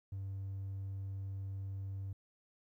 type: tone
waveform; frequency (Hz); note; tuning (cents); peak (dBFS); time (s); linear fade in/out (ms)
triangle; 97.3; G2; -12; -36; 0.12-2.13; 5
effects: tanh soft clip ceiling -34 dBFS + 13-bit